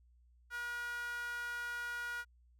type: tone with high-pass filter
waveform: sawtooth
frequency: 480 Hz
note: B4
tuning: 49 cents flat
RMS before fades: -41 dBFS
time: 0.5-2.25 s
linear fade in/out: 50 ms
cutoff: 1400 Hz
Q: 6.1
effects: added 60 Hz sine -63 dBFS peak until 2.59 s